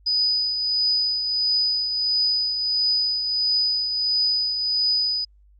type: tone with tremolo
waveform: sine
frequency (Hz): 4978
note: D#8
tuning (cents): 0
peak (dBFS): -17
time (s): 0.06-5.25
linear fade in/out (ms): 10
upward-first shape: triangle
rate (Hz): 1.5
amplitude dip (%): 50
effects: added 50 Hz sine -51 dBFS peak until 5.59 s + Opus 48 kbps